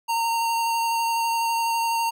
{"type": "tone with vibrato", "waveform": "square", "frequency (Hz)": 920, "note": "A#5", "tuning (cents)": -23, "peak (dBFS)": -22, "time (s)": [0.08, 2.11], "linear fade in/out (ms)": 20, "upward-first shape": "square", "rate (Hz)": 12, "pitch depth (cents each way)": 9, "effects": []}